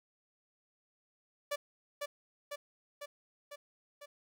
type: tone with echo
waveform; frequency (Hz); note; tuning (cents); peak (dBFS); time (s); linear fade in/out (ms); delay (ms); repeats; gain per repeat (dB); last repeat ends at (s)
sawtooth; 580; D5; -22; -29; 1.51-1.56; 10; 500; 5; -3; 4.06
effects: none